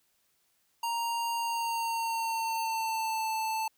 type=tone with pitch glide; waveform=square; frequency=932.3 to 883 Hz; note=A#5 to A5; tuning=0 to +6 cents; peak=-30 dBFS; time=0.83-3.68 s; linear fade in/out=5 ms; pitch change=-94 cents; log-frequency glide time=1.35-3.29 s; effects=white hiss -72 dBFS RMS until 3.77 s